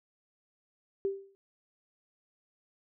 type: tone with exponential decay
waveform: sine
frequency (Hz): 392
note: G4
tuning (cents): 0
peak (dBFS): -25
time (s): 1.05-1.35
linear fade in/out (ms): 0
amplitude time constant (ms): 65
effects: none